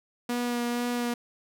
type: tone with vibrato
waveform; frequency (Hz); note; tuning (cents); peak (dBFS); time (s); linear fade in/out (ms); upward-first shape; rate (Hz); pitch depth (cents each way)
sawtooth; 241; B3; -42; -23; 0.29-1.14; 5; sine; 2.1; 13
effects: none